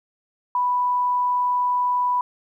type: tone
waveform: sine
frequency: 987.8 Hz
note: B5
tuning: in tune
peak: -18 dBFS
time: 0.55-2.21 s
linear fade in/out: 2 ms
effects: 10-bit